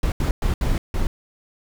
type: noise bursts at uneven times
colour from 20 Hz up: brown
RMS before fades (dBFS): -20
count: 5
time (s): 0.03-0.12 / 0.2-0.31 / 0.42-0.54 / 0.61-0.78 / 0.94-1.07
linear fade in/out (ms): 2
effects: none